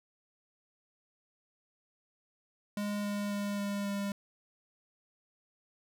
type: tone with pitch steps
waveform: square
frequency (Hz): 205.8 / 204.5 / 203.2 / 201.9 / 200.6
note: G#3 / G#3 / G#3 / G#3 / G3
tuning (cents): -16 / -26 / -38 / -49 / +40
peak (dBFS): -33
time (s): 2.77-4.12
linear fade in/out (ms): 2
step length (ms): 270
effects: none